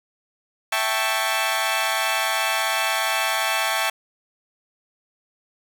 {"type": "chord", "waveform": "15% pulse", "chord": "A dominant seventh", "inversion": "second", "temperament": "equal", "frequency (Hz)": [659.3, 784, 880, 1108.7], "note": ["E5", "G5", "A5", "C#6"], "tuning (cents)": [0, 0, 0, 0], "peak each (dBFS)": -20, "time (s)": [0.72, 3.9], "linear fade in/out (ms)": 5, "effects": []}